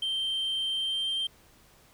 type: tone with pitch glide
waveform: sine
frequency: 3136 to 3156 Hz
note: G7 to G7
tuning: 0 to +11 cents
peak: -25 dBFS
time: 0.02-1.27 s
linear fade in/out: 5 ms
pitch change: +11 cents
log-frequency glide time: 0.77-1.08 s
effects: tanh soft clip ceiling -26 dBFS + pink hiss -59 dBFS RMS until 1.93 s